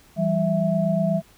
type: tone cluster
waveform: sine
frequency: 166.8 / 195 / 658 Hz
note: E3 / G3 / E5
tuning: +21 / -9 / -3 cents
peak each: -23 dBFS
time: 0.16-1.22 s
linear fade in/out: 50 ms
effects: pink hiss -54 dBFS RMS until 1.37 s